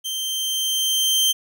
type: tone with level ramp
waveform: sawtooth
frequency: 3136 Hz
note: G7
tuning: in tune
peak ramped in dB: -22 to -12 dBFS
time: 0.04-1.33 s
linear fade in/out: 20 ms
effects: none